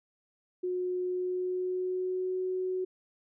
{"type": "tone with pitch glide", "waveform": "sine", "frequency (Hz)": [363.1, 370.5], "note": ["F#4", "F#4"], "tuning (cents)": [-33, 2], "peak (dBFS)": -29, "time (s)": [0.63, 2.85], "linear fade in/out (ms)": 10, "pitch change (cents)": 35, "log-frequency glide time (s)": [1.04, 2.37], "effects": []}